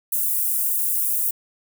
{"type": "high-pass noise", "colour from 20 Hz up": "white", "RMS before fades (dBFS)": -22, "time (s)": [0.12, 1.31], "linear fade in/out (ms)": 5, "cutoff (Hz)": 9700, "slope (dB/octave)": 24, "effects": []}